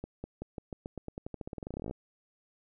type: accelerating click train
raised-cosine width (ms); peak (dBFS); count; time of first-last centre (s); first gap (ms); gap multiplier
2; -25; 27; 0.04-1.911; 200; 0.9
effects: none